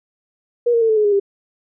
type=tone with pitch steps; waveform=sine; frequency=478.8 / 464.4 / 450.4 / 436.8 / 423.6 / 410.8 / 398.5 Hz; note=A#4 / A#4 / A4 / A4 / G#4 / G#4 / G4; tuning=+46 / -7 / +40 / -13 / +34 / -19 / +28 cents; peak=-12 dBFS; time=0.66-1.199 s; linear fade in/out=10 ms; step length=77 ms; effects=none